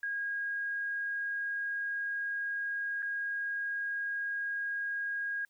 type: tone with dropouts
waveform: sine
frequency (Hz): 1634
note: G#6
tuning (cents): -29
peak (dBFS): -32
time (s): 0.03-5.45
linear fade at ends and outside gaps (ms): 2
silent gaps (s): 3.022-3.027
effects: white hiss -75 dBFS RMS until 5.49 s